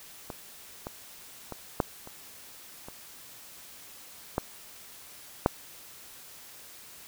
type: clicks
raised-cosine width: 1 ms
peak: -22 / -21 / -22 / -9 / -29 / -27 / -12 / -6 dBFS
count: 8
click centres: 0.302 / 0.869 / 1.523 / 1.802 / 2.074 / 2.885 / 4.381 / 5.461 s
effects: white hiss -49 dBFS RMS until 7.07 s